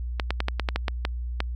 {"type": "clicks", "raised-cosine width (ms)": 0.3, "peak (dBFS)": -9, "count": 10, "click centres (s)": [0.198, 0.306, 0.404, 0.484, 0.597, 0.688, 0.76, 0.882, 1.051, 1.404], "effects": ["added 60 Hz sine -28 dBFS peak until 1.55 s"]}